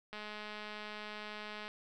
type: click train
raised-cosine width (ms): 0.3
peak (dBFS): -29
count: 328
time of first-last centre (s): 0.13-1.68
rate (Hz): 211
effects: none

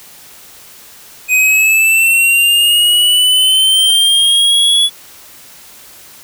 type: linear sweep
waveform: square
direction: up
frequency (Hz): 2497 to 3403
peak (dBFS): -8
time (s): 1.28-4.9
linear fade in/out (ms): 50
effects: white hiss -38 dBFS RMS until 6.23 s

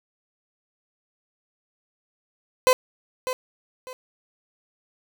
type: tone with echo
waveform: 30% pulse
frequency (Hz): 511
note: C5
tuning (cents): -41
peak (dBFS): -11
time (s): 2.67-2.73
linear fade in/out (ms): 0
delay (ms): 600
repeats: 2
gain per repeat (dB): -11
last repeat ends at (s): 3.93
effects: none

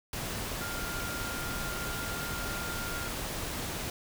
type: tone in noise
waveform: sine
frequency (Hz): 1401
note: F6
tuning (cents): +5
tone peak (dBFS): -39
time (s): 0.61-3.08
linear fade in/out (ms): 2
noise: pink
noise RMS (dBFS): -36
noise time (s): 0.13-3.9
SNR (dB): -6
effects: none

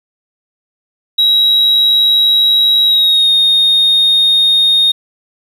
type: tone with pitch glide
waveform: sine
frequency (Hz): 3853 to 3700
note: B7 to A#7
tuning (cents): -44 to -14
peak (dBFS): -5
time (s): 1.18-4.92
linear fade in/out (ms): 10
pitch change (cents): -70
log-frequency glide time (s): 2.85-3.3
effects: tanh soft clip ceiling -5 dBFS + 7-bit

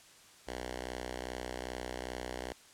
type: tone with notch filter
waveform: 5% pulse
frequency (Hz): 62.5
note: B1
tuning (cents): +21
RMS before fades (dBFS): -41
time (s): 0.47-2.53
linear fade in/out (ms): 10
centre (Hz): 150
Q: 0.6
effects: white hiss -58 dBFS RMS until 2.73 s + low-pass 9000 Hz 12 dB/octave

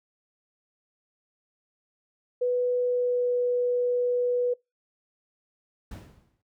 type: tone with pitch glide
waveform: sine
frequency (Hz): 493.9 to 490.8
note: B4 to B4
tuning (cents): 0 to -11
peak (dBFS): -22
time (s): 2.41-4.54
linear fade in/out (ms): 10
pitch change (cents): -11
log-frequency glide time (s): 2.77-3.34
type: noise with exponential decay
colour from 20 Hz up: brown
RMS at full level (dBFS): -34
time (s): 5.91-6.42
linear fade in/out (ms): 5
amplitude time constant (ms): 110
effects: noise-tail reverb RT60 0.2 s tail -24 dB re dry + high-pass 60 Hz 12 dB/octave

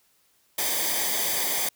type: noise with comb filter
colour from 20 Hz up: white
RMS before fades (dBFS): -26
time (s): 0.58-1.69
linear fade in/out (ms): 5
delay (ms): 0.73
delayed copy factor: -0.7
effects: white hiss -65 dBFS RMS until 1.75 s

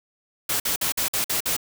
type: noise bursts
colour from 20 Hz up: white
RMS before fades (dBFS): -24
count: 7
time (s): 0.49-1.566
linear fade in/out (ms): 5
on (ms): 110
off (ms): 51
effects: none

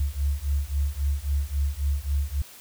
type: beating tone pair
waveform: sine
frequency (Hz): 69.1 / 72.8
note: C#2 / D2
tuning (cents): -5 / -15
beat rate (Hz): 3.7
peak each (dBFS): -26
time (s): 0-2.42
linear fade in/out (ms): 5
effects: white hiss -47 dBFS RMS until 2.6 s

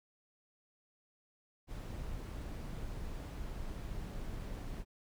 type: noise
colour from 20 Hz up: brown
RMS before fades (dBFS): -42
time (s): 1.67-4.85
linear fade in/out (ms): 50
effects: none

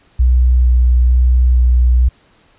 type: tone with vibrato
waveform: sine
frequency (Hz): 61.74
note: B1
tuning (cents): 0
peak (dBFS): -7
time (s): 0.19-2.09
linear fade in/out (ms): 10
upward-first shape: square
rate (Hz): 1.1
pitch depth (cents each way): 11
effects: pink hiss -52 dBFS RMS until 2.58 s + resampled to 8000 Hz

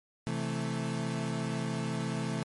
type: chord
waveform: 35% pulse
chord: A minor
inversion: first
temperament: equal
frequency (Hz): 130.81 / 164.81 / 220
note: C3 / E3 / A3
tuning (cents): 0 / 0 / 0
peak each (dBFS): -34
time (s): 0.27-2.43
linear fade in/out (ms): 0
effects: MP3 48 kbps

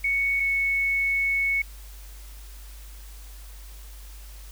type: tone pair in turn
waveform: sine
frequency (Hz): 2221 / 2210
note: C#7 / C#7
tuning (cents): +3 / -6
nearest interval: unison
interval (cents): 9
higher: first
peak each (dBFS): -21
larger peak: neither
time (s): 0.04-0.4 / 0.4-1.62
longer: second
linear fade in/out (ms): 5
effects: added 50 Hz sine -40 dBFS peak until 4.51 s + white hiss -50 dBFS RMS until 4.51 s

